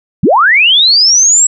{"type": "linear sweep", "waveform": "sine", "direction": "up", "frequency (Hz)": [116.9, 7780], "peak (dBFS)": -4, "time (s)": [0.23, 1.47], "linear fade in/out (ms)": 5, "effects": []}